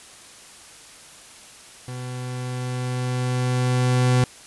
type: tone with level ramp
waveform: 40% pulse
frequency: 125.7 Hz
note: B2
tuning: 31 cents sharp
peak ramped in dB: -30 to -14 dBFS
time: 1.88-4.24 s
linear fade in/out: 2 ms
effects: white hiss -45 dBFS RMS until 4.46 s + resampled to 24000 Hz